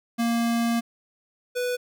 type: tone pair in turn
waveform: square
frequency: 233.1 / 493.9 Hz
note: A#3 / B4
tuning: 0 / 0 cents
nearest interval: octave + minor second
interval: 1300 cents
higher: second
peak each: -22 / -25 dBFS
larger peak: first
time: 0.18-0.81 / 1.55-1.77 s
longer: first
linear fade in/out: 20 ms
effects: none